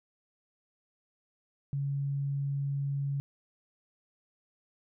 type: tone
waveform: sine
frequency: 140 Hz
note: C#3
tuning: 18 cents sharp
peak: -29 dBFS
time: 1.73-3.2 s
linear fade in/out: 0 ms
effects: none